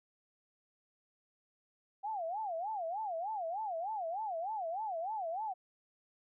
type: tone with vibrato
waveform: sine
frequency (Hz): 758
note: F#5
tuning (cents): +42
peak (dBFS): -35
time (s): 2.03-5.54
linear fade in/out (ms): 20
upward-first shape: sine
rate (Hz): 3.3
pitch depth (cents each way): 270
effects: none